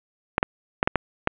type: clicks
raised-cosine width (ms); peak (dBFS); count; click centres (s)
0.5; -3; 6; 0.381 / 0.429 / 0.829 / 0.875 / 0.957 / 1.274
effects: resampled to 8000 Hz + 7-bit